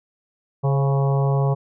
harmonic tone with a mistuned harmonic, 138.59 Hz, C#3, in tune, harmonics 1 / 3 / 4 / 5 / 6 / 7 / 8, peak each -17 / -27 / -29 / -31 / -33 / -34 / -35 dBFS, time 0.63-1.55 s, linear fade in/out 20 ms, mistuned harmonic 4, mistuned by -41 cents, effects none

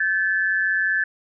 sine tone pair together, 1546 / 1731.3 Hz, G6 / A6, -24 / -28 cents, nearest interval major second, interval 196 cents, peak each -23 / -20 dBFS, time 0-1.04 s, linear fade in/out 5 ms, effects none

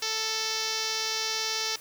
5% pulse tone with low-pass filter, 440.9 Hz, A4, 4 cents sharp, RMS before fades -30 dBFS, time 0.02-1.76 s, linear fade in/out 5 ms, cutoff 5600 Hz, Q 3.6, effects white hiss -48 dBFS RMS until 1.8 s

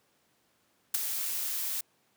blue noise with ADSR envelope, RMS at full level -22 dBFS, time 0.94-1.81 s, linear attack 10 ms, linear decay 5 ms, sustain -11 dB, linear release 6 ms, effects pink hiss -70 dBFS RMS until 2.16 s + high-pass 150 Hz 12 dB/octave

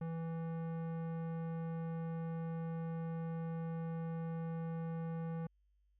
sine tone with tanh clipping, 164.5 Hz, E3, 3 cents flat, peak -40 dBFS, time 0.01-5.47 s, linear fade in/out 5 ms, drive 16 dB, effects added 50 Hz sine -70 dBFS peak until 5.99 s

